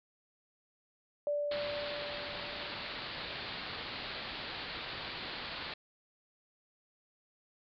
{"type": "tone with exponential decay", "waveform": "sine", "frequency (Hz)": 584, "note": "D5", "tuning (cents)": -10, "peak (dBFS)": -29, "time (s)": [1.27, 3.85], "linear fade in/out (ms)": 1, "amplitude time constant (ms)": 560}
{"type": "low-pass noise", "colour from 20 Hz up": "white", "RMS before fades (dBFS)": -42, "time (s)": [1.51, 5.74], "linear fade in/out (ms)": 5, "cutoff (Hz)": 4600, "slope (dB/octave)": 96}
{"effects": []}